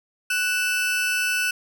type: tone pair together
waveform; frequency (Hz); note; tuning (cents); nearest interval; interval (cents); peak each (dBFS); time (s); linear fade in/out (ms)
40% pulse; 1487.9 / 2637; F#6 / E7; +9 / 0; minor seventh; 991; -23; 0.3-1.51; 5
effects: none